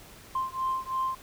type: beating tone pair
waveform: sine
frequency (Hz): 1046.5 / 1049.5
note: C6 / C6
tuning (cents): 0 / +5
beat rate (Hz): 3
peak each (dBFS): -30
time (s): 0.35-1.15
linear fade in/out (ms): 5
effects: tanh soft clip ceiling -21 dBFS + pink hiss -50 dBFS RMS until 1.22 s